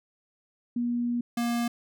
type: tone pair in turn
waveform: sine / square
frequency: 240 / 236.7 Hz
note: B3 / A#3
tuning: -49 / +27 cents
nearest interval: unison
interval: 24 cents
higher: first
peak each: -25 / -26 dBFS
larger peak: first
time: 0.76-1.21 / 1.37-1.68 s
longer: first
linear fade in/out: 5 ms
effects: none